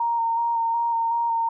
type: tone with vibrato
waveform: sine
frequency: 926 Hz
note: A#5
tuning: 12 cents flat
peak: -20 dBFS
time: 0-1.49 s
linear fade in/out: 5 ms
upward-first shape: square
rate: 2.7 Hz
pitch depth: 16 cents each way
effects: none